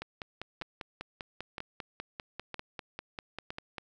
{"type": "two click trains", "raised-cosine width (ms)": 0.3, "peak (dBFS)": [-22, -22], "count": [4, 20], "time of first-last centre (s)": [[0.62, 3.505], [0.02, 3.782]], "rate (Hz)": [1.04, 5.05], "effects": []}